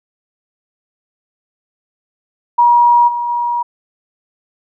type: tone with level steps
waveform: sine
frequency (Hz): 956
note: A#5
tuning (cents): +43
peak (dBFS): -6 / -16 / -14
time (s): 2.58-3.63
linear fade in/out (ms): 10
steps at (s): 3.07 / 3.28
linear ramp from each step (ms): 20
effects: none